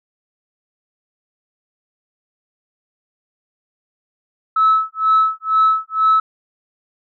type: tone with tremolo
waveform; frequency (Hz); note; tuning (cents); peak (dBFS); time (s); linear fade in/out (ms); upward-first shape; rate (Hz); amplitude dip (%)
sine; 1300; E6; -24; -8; 4.56-6.2; 5; sine; 2.1; 100
effects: tanh soft clip ceiling -6 dBFS